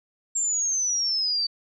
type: exponential sweep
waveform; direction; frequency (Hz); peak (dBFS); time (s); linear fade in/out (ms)
sine; down; 7459 to 4579; -22; 0.35-1.47; 10
effects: none